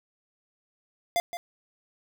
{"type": "tone with echo", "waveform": "square", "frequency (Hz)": 694, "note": "F5", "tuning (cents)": -11, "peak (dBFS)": -23, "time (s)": [1.16, 1.2], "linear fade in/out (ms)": 0, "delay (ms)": 170, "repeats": 1, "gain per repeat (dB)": -10, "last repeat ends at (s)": 1.37, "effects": []}